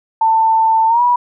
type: tone with pitch glide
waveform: sine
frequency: 892 to 972.7 Hz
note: A5 to B5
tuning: +23 to -27 cents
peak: -9 dBFS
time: 0.21-1.16 s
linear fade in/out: 5 ms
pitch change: +150 cents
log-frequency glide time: 0.87-1.02 s
effects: none